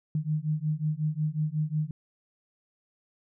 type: beating tone pair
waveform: sine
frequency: 150.8 / 156.3 Hz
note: D3 / D#3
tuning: +46 / +8 cents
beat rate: 5.5 Hz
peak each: -29 dBFS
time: 0.15-1.91 s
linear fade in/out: 2 ms
effects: none